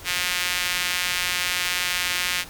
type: tone with high-pass filter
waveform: sawtooth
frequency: 179.2 Hz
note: F3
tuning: 45 cents sharp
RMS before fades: -25 dBFS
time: 0.04-2.45 s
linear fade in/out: 50 ms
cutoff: 2200 Hz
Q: 1.3
effects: pink hiss -42 dBFS RMS until 2.49 s